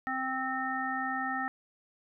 harmonic tone, 261.6 Hz, C4, in tune, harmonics 1 / 3 / 5 / 7, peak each -38 / -35 / -36 / -35 dBFS, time 0.07-1.48 s, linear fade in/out 0 ms, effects none

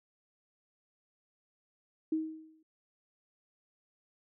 sine tone with exponential decay, 316.3 Hz, D#4, 29 cents sharp, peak -26 dBFS, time 2.12-2.63 s, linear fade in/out 5 ms, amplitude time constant 110 ms, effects none

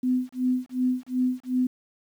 sine tone with tremolo, 253.2 Hz, B3, 43 cents sharp, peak -19 dBFS, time 0.03-1.67 s, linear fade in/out 5 ms, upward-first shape sine, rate 2.7 Hz, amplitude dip 100%, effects 9-bit

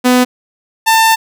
sawtooth tone pair in turn, 250 / 894.2 Hz, B3 / A5, +21 / +28 cents, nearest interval octave + minor seventh, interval 2207 cents, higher second, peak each -3 dBFS, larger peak neither, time 0.04-0.25 / 0.86-1.16 s, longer second, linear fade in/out 20 ms, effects none

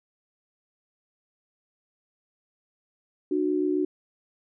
sine tone pair together, 300.2 / 367.6 Hz, D4 / F#4, +38 / -11 cents, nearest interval major third, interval 351 cents, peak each -25 dBFS, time 3.31-3.85 s, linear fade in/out 5 ms, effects none

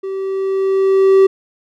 triangle tone with level ramp, 385.9 Hz, G4, 27 cents flat, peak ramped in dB -19 to -3 dBFS, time 0.03-1.27 s, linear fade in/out 10 ms, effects none

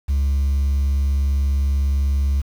sine tone, 69.3 Hz, C#2, in tune, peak -13 dBFS, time 0.08-2.42 s, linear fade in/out 20 ms, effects tanh soft clip ceiling -15 dBFS + 7-bit

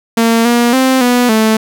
sawtooth tone with pitch steps, 228.8 / 238.4 / 261.3 / 245.4 / 219.5 Hz, A#3 / A#3 / C4 / B3 / A3, -32 / +39 / -2 / -11 / -4 cents, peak -4 dBFS, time 0.17-1.57 s, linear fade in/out 5 ms, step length 280 ms, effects none

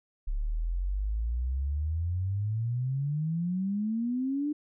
sine exponential sweep, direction up, 34.26 to 302.2 Hz, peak -27 dBFS, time 0.27-4.53 s, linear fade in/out 10 ms, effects none

